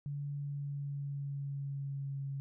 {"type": "tone with pitch glide", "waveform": "sine", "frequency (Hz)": [143.2, 138], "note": ["D3", "C#3"], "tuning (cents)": [-43, -7], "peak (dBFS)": -36, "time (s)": [0.06, 2.4], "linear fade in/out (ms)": 0, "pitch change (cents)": -64, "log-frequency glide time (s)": [0.32, 2.23], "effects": []}